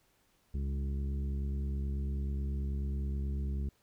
harmonic tone with a mistuned harmonic, 69.3 Hz, C#2, in tune, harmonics 1 / 2 / 3 / 4 / 5 / 6, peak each -32 / -42 / -43 / -56 / -52 / -56 dBFS, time 0.54-3.69 s, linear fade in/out 5 ms, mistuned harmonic 3, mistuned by -19 cents, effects pink hiss -71 dBFS RMS until 3.82 s

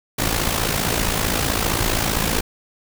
pink noise with amplitude modulation, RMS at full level -18 dBFS, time 0.18-2.41 s, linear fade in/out 10 ms, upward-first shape sine, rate 55.4 Hz, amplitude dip 65%, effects none

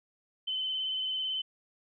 sine tone with vibrato, 3054 Hz, G7, 46 cents flat, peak -30 dBFS, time 0.47-1.42 s, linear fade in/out 10 ms, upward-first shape triangle, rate 18 Hz, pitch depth 24 cents each way, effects none

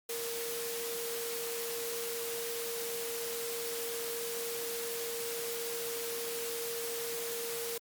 sine tone in noise, 466.2 Hz, A#4, in tune, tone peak -38 dBFS, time 0.09-7.78 s, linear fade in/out 5 ms, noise white, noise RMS -39 dBFS, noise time 0.09-7.78 s, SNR -2 dB, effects high-pass 150 Hz 12 dB/octave + Opus 48 kbps

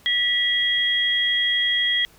sine tone pair together, 1952 / 3280 Hz, B6 / G#7, -21 / -22 cents, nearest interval major sixth, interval 899 cents, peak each -22 / -20 dBFS, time 0.06-2.05 s, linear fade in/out 0 ms, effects pink hiss -53 dBFS RMS until 2.18 s

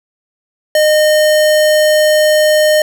square tone, 612 Hz, D#5, 29 cents flat, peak -8 dBFS, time 0.75-2.82 s, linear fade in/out 2 ms, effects none

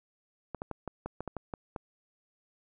clicks, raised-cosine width 1 ms, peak -22 dBFS, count 10, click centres 0.547 / 0.619 / 0.713 / 0.877 / 1.06 / 1.206 / 1.277 / 1.367 / 1.538 / 1.762 s, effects none

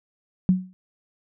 sine tone with exponential decay, 185 Hz, F#3, in tune, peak -11 dBFS, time 0.49-0.73 s, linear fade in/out 0 ms, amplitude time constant 51 ms, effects none

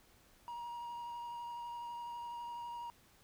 triangle tone with vibrato, 949 Hz, A#5, 31 cents sharp, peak -40 dBFS, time 0.48-2.9 s, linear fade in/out 0 ms, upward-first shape triangle, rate 12 Hz, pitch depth 15 cents each way, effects pink hiss -66 dBFS RMS until 3.23 s

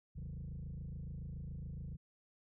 sine tone with frequency modulation, 105.3 Hz, G#2, 24 cents sharp, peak -40 dBFS, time 0.15-1.97 s, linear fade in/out 20 ms, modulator 27.1 Hz, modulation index 2.4, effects tanh soft clip ceiling -40 dBFS

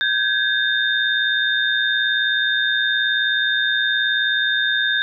sine tone cluster, 1557 / 1676 / 3644 Hz, G6 / G#6 / A#7, -12 / +15 / -40 cents, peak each -21 dBFS, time 0.01-5.02 s, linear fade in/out 0 ms, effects none

